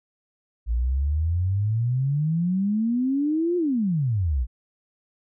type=exponential two-way sweep; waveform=sine; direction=up then down; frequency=55.4 to 360 to 55.4 Hz; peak=-20 dBFS; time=0.66-4.47 s; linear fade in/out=50 ms; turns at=3.57 s; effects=none